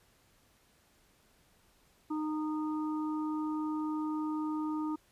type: harmonic tone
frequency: 307.9 Hz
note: D#4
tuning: 18 cents flat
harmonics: 1 / 3 / 4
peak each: -32 / -42 / -44 dBFS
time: 2.1-4.96 s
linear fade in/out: 10 ms
effects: pink hiss -67 dBFS RMS until 5.11 s + resampled to 32000 Hz